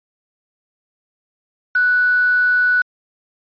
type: tone with quantisation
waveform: sine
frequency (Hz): 1480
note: F#6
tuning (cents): 0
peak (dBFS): -12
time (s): 1.75-2.82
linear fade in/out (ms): 5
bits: 5
effects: resampled to 11025 Hz